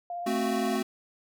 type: tone with vibrato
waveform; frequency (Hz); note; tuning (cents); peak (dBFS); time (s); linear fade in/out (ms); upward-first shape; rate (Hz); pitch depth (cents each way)
sine; 698.5; F5; 0; -32; 0.1-0.76; 2; sine; 17; 17
type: chord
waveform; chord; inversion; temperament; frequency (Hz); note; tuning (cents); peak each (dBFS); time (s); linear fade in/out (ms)
square; F# diminished; first; equal; 220 / 261.6 / 370; A3 / C4 / F#4; 0 / 0 / 0; -31 / -32 / -32; 0.26-0.83; 10
effects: none